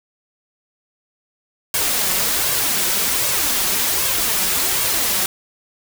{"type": "noise with flanger", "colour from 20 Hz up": "white", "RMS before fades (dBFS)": -19, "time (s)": [1.74, 5.26], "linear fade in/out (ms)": 2, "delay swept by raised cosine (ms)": [1.8, 5.4], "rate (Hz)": 1.3, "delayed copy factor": 0.5, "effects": []}